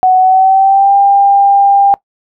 sine tone with pitch glide, 744 to 797.4 Hz, F#5 to G5, +9 to +29 cents, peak -4 dBFS, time 0.03-1.94 s, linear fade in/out 0 ms, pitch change +120 cents, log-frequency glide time 0.17-0.95 s, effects noise-tail reverb RT60 0.1 s tail -21 dB re dry

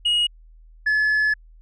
sine tone pair in turn, 2886 / 1716 Hz, F#7 / A6, -44 / -44 cents, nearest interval major sixth, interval 900 cents, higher first, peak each -14 dBFS, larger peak neither, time 0.05-0.27 / 0.86-1.34 s, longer second, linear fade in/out 10 ms, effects tanh soft clip ceiling -16 dBFS + added 40 Hz sine -45 dBFS peak until 1.61 s

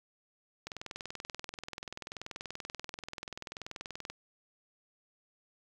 click train, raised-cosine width 0.2 ms, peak -23 dBFS, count 72, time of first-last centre 0.67-4.1 s, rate 20.7 Hz, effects 9-bit

